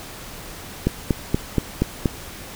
click train, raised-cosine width 3 ms, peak -4 dBFS, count 6, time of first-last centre 0.87-2.058 s, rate 4.21 Hz, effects pink hiss -37 dBFS RMS until 2.55 s

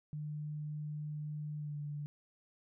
sine tone with pitch glide, 150.3 to 146.87 Hz, D3 to D3, +40 to 0 cents, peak -38 dBFS, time 0.13-2.06 s, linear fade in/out 0 ms, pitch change -40 cents, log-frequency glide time 1.57-1.76 s, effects none

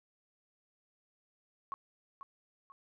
sine tone with echo, 1100 Hz, C#6, 14 cents flat, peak -36 dBFS, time 1.72-1.74 s, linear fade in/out 0 ms, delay 490 ms, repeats 2, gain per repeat -8 dB, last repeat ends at 2.72 s, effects none

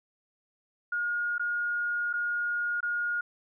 sine tone with dropouts, 1430 Hz, F6, 41 cents sharp, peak -27 dBFS, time 0.92-3.21 s, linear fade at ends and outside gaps 5 ms, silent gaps 1.382-1.395 / 2.13-2.136 / 2.806-2.828 s, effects none

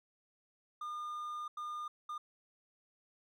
triangle tone bursts at uneven times, 1212 Hz, D#6, 46 cents flat, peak -37 dBFS, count 3, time 0.81-1.48 / 1.57-1.88 / 2.09-2.18 s, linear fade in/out 5 ms, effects none

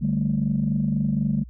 sine chord, D suspended fourth, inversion none, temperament equal, 146.83 / 196 / 220 Hz, D3 / G3 / A3, 0 / 0 / 0 cents, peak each -24 dBFS, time 0.01-1.44 s, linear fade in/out 20 ms, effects tanh soft clip ceiling -12 dBFS + added 60 Hz sine -39 dBFS peak until 1.49 s

